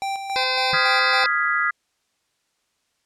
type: tone with tremolo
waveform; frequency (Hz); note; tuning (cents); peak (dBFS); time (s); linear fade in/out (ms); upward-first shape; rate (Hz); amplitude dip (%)
square; 784; G5; 0; -24; 0.02-1.24; 0; square; 3.6; 50
type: harmonic tone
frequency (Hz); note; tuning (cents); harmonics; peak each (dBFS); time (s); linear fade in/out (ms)
514; C5; -31; 1 / 2 / 3 / 4 / 5 / 7 / 8 / 9 / 10; -29 / -29 / -29 / -29 / -29 / -29 / -29 / -29 / -29; 0.36-1.26; 0
type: tone with exponential decay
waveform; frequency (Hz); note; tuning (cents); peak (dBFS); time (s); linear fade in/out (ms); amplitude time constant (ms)
sine; 155.9; D#3; +4; -25; 0.73-0.81; 0; 17
type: chord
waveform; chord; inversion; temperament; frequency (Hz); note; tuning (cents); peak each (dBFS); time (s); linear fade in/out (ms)
sine; F half-diminished seventh; third; equal; 1244.5 / 1396.9 / 1661.2 / 1975.5; Eb6 / F6 / Ab6 / Cb7; 0 / 0 / 0 / 0; -24; 0.73-1.71; 10
effects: white hiss -70 dBFS RMS until 3.05 s + low-pass 8000 Hz 12 dB/octave